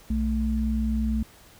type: tone pair together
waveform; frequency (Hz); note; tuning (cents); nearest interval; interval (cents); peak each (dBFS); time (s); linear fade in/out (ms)
sine; 61.88 / 220; B1 / A3; +4 / 0; octave + minor seventh; 2196; -25; 0.1-1.23; 5
effects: pink hiss -52 dBFS RMS until 1.59 s